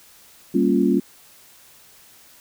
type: chord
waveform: sine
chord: G half-diminished seventh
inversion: none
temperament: equal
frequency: 196 / 233.1 / 277.2 / 349.2 Hz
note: G3 / Bb3 / Db4 / F4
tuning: 0 / 0 / 0 / 0 cents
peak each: -21 / -21 / -20 / -21 dBFS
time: 0.54-1 s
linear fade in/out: 10 ms
effects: white hiss -50 dBFS RMS until 2.4 s